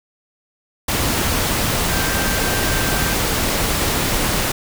sine tone in noise, 1568 Hz, G6, in tune, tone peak -27 dBFS, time 1.9-3.14 s, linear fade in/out 5 ms, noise pink, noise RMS -19 dBFS, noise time 0.88-4.52 s, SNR -11 dB, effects none

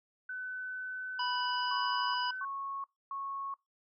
sine tone with pitch glide, 1507 to 1518.4 Hz, F#6 to F#6, +31 to +44 cents, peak -37 dBFS, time 0.29-2.45 s, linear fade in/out 5 ms, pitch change +13 cents, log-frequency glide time 0.42-2.18 s
harmonic tone, 987.8 Hz, B5, in tune, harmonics 1 / 3 / 5, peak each -33 / -38 / -40 dBFS, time 1.19-2.31 s, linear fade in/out 5 ms
sine tone bursts, 1100 Hz, C#6, 14 cents flat, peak -36 dBFS, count 3, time 1.71-3.54 s, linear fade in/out 2 ms, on 430 ms, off 270 ms
effects noise-tail reverb RT60 0.2 s tail -24 dB re dry

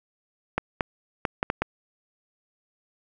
clicks, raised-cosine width 0.5 ms, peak -8 dBFS, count 6, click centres 0.58 / 0.808 / 1.252 / 1.429 / 1.501 / 1.62 s, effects none

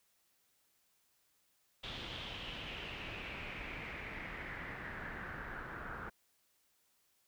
pink noise with low-pass filter sweep, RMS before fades -45 dBFS, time 1.83-6.1 s, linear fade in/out 10 ms, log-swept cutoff 3500 to 1400 Hz, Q 4.3, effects white hiss -75 dBFS RMS until 7.27 s

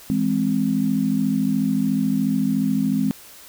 sine chord, E augmented, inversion none, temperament equal, 164.81 / 207.7 / 261.6 Hz, E3 / G#3 / B#3, 0 / 0 / 0 cents, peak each -26 / -21 / -21 dBFS, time 0.1-3.11 s, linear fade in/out 0 ms, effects white hiss -44 dBFS RMS until 3.48 s

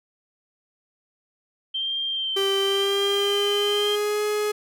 sine tone with vibrato, 3136 Hz, G7, in tune, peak -24 dBFS, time 1.74-3.96 s, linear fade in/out 10 ms, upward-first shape sine, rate 0.98 Hz, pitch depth 28 cents each way
45% pulse tone with pitch glide, 392 to 420.1 Hz, G4 to G#4, 0 to +20 cents, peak -22 dBFS, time 2.36-4.52 s, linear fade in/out 10 ms, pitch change +120 cents, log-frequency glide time 2.6-4.23 s
effects none

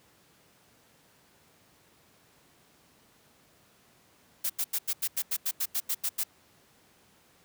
blue noise bursts, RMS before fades -29 dBFS, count 13, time 4.44-6.238 s, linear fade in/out 10 ms, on 58 ms, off 87 ms, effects pink hiss -62 dBFS RMS until 7.44 s + high-pass 100 Hz 12 dB/octave

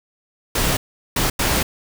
pink noise bursts at uneven times, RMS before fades -19 dBFS, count 3, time 0.55-0.77 / 1.16-1.3 / 1.39-1.63 s, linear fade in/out 5 ms, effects none

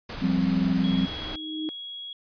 pink noise, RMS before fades -36 dBFS, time 0.09-1.36 s, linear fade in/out 5 ms
sine chord, F suspended second, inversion none, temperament just, 174.61 / 196.44 / 261.9 Hz, F3 / G3 / C4, 0 / +4 / +2 cents, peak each -25 dBFS, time 0.21-1.07 s, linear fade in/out 20 ms
sine tone with exponential growth, 311.1 Hz, D#4, in tune, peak -26 dBFS, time 0.63-1.69 s, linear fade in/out 0 ms, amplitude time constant 230 ms
sine tone, 3322 Hz, G#7, in tune, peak -35 dBFS, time 0.84-2.13 s, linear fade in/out 2 ms
effects resampled to 11025 Hz

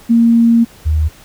sine tone pair in turn, 231.9 / 77.39 Hz, A#3 / D#2, -9 / -9 cents, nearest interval octave + perfect fifth, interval 1900 cents, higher first, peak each -6 / -10 dBFS, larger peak first, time 0.09-0.65 / 0.85-1.09 s, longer first, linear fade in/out 20 ms, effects pink hiss -42 dBFS RMS until 1.24 s

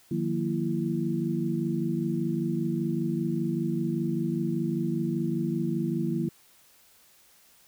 sine tone cluster, 153.7 / 178.8 / 232 / 334.6 Hz, D#3 / F3 / A#3 / E4, -21 / +41 / -8 / +26 cents, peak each -31 dBFS, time 0.11-6.29 s, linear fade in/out 5 ms, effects white hiss -59 dBFS RMS until 7.67 s

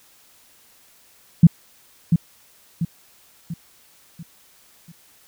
sine tone with echo, 166.9 Hz, E3, 22 cents sharp, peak -4 dBFS, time 1.43-1.47 s, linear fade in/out 5 ms, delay 690 ms, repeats 5, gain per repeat -7 dB, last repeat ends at 4.92 s, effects white hiss -54 dBFS RMS until 5.27 s

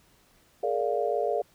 sine chord, Bb dominant seventh, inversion third, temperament just, 419.5 / 466.2 / 582.7 / 699.2 Hz, Ab4 / Bb4 / D5 / F5, +17 / 0 / -14 / +2 cents, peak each -30 dBFS, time 0.63-1.42 s, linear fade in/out 5 ms, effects pink hiss -62 dBFS RMS until 1.54 s

